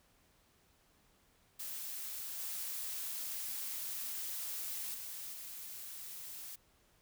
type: noise with level steps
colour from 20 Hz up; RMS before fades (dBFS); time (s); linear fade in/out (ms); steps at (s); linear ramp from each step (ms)
blue; -43 / -41 / -45 / -47; 1.59-6.56; 10; 2.39 / 4.94 / 5.33; 5
effects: pink hiss -70 dBFS RMS until 7.01 s